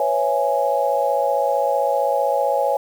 sine chord, C# minor seventh, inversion third, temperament just, 498.9 / 554.4 / 665.2 / 831.5 Hz, B4 / C#5 / E5 / G#5, +17 / 0 / +16 / +2 cents, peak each -25 / -20 / -24 / -21 dBFS, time 0-2.77 s, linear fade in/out 2 ms, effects 7-bit

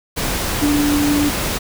sine tone in noise, 291.9 Hz, D4, 10 cents flat, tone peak -14 dBFS, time 0.61-1.3 s, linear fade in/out 20 ms, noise pink, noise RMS -21 dBFS, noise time 0.16-1.59 s, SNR +4 dB, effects none

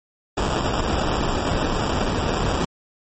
pink noise with sample-and-hold, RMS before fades -22 dBFS, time 0.37-2.65 s, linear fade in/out 5 ms, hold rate 2100 Hz, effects MP3 32 kbps

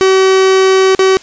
45% pulse tone with dropouts, 380.6 Hz, F#4, 49 cents sharp, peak -6 dBFS, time 0.01-1.17 s, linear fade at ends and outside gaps 0 ms, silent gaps 0.949-0.992 s, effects white hiss -37 dBFS RMS until 1.22 s + resampled to 16000 Hz

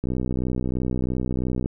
click train, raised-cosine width 3 ms, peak -13 dBFS, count 103, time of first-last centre 0.04-1.659 s, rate 63 Hz, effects none

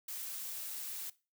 blue noise, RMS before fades -42 dBFS, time 0.08-1.1 s, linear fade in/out 5 ms, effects noise-tail reverb RT60 0.3 s tail -19 dB re dry

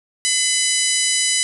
harmonic tone with a mistuned harmonic, 996 Hz, B5, 14 cents sharp, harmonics 2 / 3 / 4 / 5 / 6 / 7 / 8 / 9 / 10, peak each -25 / -25 / -25 / -25 / -25 / -25 / -25 / -25 / -25 dBFS, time 0.25-1.43 s, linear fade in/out 0 ms, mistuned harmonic 2, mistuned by +31 cents, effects none

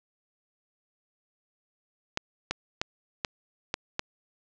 clicks, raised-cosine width 0.2 ms, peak -10 dBFS, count 6, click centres 2.174 / 2.51 / 2.815 / 3.248 / 3.741 / 3.994 s, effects low-pass 7000 Hz 12 dB/octave

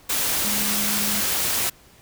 sine tone in noise, 207.7 Hz, G#3, in tune, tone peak -30 dBFS, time 0.44-1.21 s, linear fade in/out 10 ms, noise white, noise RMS -23 dBFS, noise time 0.09-1.7 s, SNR -10 dB, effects pink hiss -52 dBFS RMS until 2.01 s

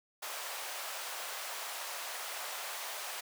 pink high-pass noise, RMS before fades -41 dBFS, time 0.22-3.21 s, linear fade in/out 10 ms, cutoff 620 Hz, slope 24 dB/octave, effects none

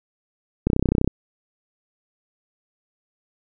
click train, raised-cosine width 3 ms, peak -5 dBFS, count 14, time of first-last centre 0.67-1.076 s, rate 32 Hz, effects none

